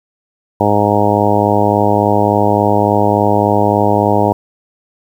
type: harmonic tone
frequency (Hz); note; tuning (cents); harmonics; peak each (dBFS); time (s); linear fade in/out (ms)
103.5; G#2; -5; 1 / 2 / 3 / 4 / 5 / 6 / 7 / 8 / 9; -18 / -18 / -18 / -18 / -18 / -18 / -18 / -18 / -18; 0.6-4.33; 5
effects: 7-bit